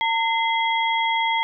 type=tone cluster; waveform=sine; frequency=909 / 2061 / 3294 Hz; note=A#5 / C7 / G#7; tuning=-44 / -27 / -15 cents; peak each=-21 / -24 / -27 dBFS; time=0.01-1.43 s; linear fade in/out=0 ms; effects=none